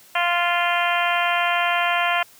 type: harmonic tone with a mistuned harmonic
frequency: 348.2 Hz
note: F4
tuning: 5 cents flat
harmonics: 2 / 3 / 4 / 5 / 6 / 7 / 8 / 9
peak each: -23 / -25 / -26 / -27 / -28 / -28 / -29 / -30 dBFS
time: 0.15-2.23 s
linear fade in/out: 5 ms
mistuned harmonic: 8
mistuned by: -16 cents
effects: white hiss -50 dBFS RMS until 2.39 s + high-pass 60 Hz 12 dB/octave